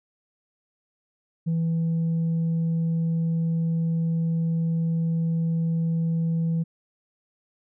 sine tone, 164.81 Hz, E3, in tune, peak -19 dBFS, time 1.46-6.64 s, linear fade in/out 20 ms, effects tanh soft clip ceiling -20 dBFS

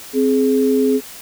sine tone pair together, 261.6 / 420.9 Hz, C4 / G#4, 0 / +23 cents, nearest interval minor sixth, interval 823 cents, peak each -15 dBFS, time 0.13-1.01 s, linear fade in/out 50 ms, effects white hiss -36 dBFS RMS until 1.21 s

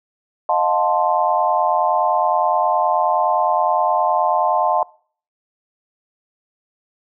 sine chord, F dominant seventh, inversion third, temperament equal with one note detuned, 622.3 / 711.9 / 880 / 1046.5 Hz, Eb5 / F5 / A5 / C6, 0 / +33 / 0 / 0 cents, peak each -21 / -19 / -19 / -21 dBFS, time 0.49-4.83 s, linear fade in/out 2 ms, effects noise-tail reverb RT60 0.5 s tail -24 dB re dry

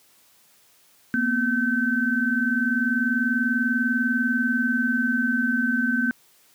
sine tone cluster, 232.2 / 252.4 / 1537 Hz, A#3 / B3 / G6, -7 / +38 / -35 cents, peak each -25 / -25 / -23 dBFS, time 1.14-6.11 s, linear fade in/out 0 ms, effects white hiss -58 dBFS RMS until 6.54 s + high-pass 100 Hz 12 dB/octave

